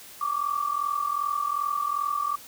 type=tone pair together; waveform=sine; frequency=1138.4 / 1181 Hz; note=C#6 / D6; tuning=+46 / +9 cents; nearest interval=minor second; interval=63 cents; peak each=-28 / -27 dBFS; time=0.21-2.36 s; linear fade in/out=5 ms; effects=white hiss -46 dBFS RMS until 2.47 s